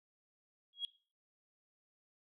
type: tone with exponential growth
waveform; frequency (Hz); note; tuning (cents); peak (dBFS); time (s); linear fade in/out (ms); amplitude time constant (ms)
sine; 3300; G#7; -12; -30; 0.73-0.85; 1; 24
effects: noise-tail reverb RT60 0.4 s tail -21 dB re dry + tanh soft clip ceiling -31 dBFS